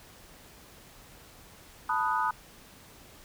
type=chord; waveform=sine; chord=B dominant seventh; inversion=third; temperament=equal; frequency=880 / 987.8 / 1244.5 / 1480 Hz; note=A5 / B5 / D#6 / F#6; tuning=0 / 0 / 0 / 0 cents; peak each=-31 / -30 / -30 / -34 dBFS; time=1.89-2.31 s; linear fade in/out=5 ms; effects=pink hiss -53 dBFS RMS until 3.24 s